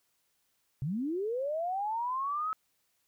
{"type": "linear sweep", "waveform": "sine", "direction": "up", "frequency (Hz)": [123.47, 1300], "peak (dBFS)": -30, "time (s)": [0.82, 2.53], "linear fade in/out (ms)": 0, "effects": ["white hiss -75 dBFS RMS until 3.07 s"]}